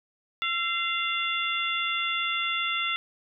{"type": "harmonic tone with a mistuned harmonic", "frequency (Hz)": 693, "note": "F5", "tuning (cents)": -14, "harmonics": [2, 3, 4, 5], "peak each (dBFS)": [-31, -31, -31, -31], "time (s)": [0.42, 2.96], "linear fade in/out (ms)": 0, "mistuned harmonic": 2, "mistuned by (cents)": -44, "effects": []}